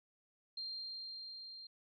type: tone with level ramp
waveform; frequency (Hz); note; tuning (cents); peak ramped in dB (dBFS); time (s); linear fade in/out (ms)
sine; 4186; C8; 0; -40 to -49; 0.57-1.67; 5
effects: none